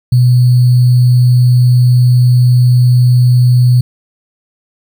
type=tone with sample-and-hold; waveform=sine; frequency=124.1 Hz; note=B2; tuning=9 cents sharp; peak=-4 dBFS; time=0.12-3.81 s; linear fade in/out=5 ms; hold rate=4410 Hz; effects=none